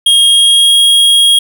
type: tone with pitch glide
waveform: square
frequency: 3254 to 3277 Hz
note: G#7 to G#7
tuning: -36 to -24 cents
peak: -5 dBFS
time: 0.06-1.39 s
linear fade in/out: 5 ms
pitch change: +12 cents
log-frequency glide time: 0.25-0.75 s
effects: none